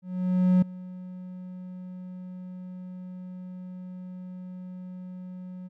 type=tone with ADSR envelope; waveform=triangle; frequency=182.7 Hz; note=F#3; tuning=22 cents flat; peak=-14 dBFS; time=0.02-5.69 s; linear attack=600 ms; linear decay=6 ms; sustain=-21 dB; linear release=26 ms; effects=none

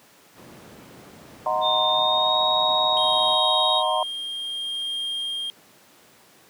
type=noise; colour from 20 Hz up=brown; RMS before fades=-38 dBFS; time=0.34-3.39 s; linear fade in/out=50 ms
type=chord; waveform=sine; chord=C half-diminished seventh; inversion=first; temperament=equal; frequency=622.3 / 740 / 932.3 / 1046.5 Hz; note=Eb5 / Gb5 / Bb5 / C6; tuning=0 / 0 / 0 / 0 cents; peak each=-26 dBFS; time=1.46-4.03 s; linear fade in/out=2 ms
type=tone with pitch glide; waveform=sine; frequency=3627 to 3766 Hz; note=A#7 to A#7; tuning=-48 to +17 cents; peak=-21 dBFS; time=1.61-3.83 s; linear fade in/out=50 ms; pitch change=+65 cents; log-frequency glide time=1.88-2.39 s
type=tone with tremolo; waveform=triangle; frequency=3214 Hz; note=G7; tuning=43 cents sharp; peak=-24 dBFS; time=2.97-5.5 s; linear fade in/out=0 ms; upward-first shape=sine; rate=0.6 Hz; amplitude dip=30%
effects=pink hiss -53 dBFS RMS until 6.49 s + high-pass 200 Hz 12 dB/octave

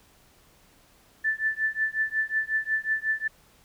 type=tone with tremolo; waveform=sine; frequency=1760 Hz; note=A6; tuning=in tune; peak=-20 dBFS; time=1.24-3.28 s; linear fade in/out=10 ms; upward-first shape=triangle; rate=5.5 Hz; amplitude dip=100%; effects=pink hiss -59 dBFS RMS until 3.64 s

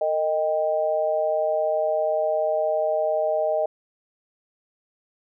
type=tone with amplitude modulation; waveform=sine; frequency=622.3 Hz; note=D#5; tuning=in tune; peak=-16 dBFS; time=0.01-3.66 s; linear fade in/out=5 ms; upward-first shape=sine; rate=168 Hz; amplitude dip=85%; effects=none

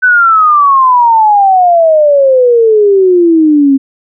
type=exponential sweep; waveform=sine; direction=down; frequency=1521 to 267 Hz; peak=-3 dBFS; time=0.02-3.78 s; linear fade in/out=20 ms; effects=none

